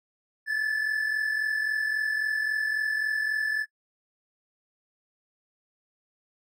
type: tone pair together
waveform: triangle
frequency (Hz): 1699.3 / 1743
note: G#6 / A6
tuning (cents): +39 / -17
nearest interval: unison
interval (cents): 44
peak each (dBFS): -30 / -24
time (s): 0.46-3.66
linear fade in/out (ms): 50
effects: noise-tail reverb RT60 0.1 s tail -20 dB re dry